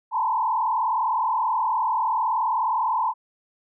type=tone with frequency modulation; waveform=sine; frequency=948 Hz; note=A#5; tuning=29 cents sharp; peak=-20 dBFS; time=0.11-3.14 s; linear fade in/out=50 ms; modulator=39.4 Hz; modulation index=2.1; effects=none